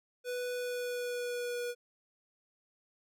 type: tone with pitch glide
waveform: square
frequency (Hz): 493.9 to 484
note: B4 to B4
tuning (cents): 0 to -35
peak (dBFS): -35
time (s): 0.24-1.75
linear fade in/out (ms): 50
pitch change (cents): -35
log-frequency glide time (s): 0.53-1.62
effects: none